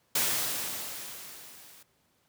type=noise with level ramp; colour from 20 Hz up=white; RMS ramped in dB=-26 to -54 dBFS; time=0.15-1.83 s; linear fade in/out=5 ms; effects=pink hiss -70 dBFS RMS until 2.28 s + high-pass 80 Hz 12 dB/octave